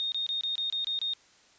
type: tone bursts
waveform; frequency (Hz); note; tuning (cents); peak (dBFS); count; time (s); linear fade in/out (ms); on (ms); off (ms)
sine; 3692; A#7; -17; -28; 8; 0-1.135; 0; 120; 25
effects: white hiss -60 dBFS RMS until 1.58 s + resampled to 16000 Hz